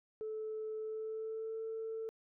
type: tone with pitch glide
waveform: sine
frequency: 435.2 to 445.9 Hz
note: A4 to A4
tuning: -19 to +23 cents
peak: -37 dBFS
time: 0.21-2.09 s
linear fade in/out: 0 ms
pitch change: +42 cents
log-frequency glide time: 0.78-1.59 s
effects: tanh soft clip ceiling -34 dBFS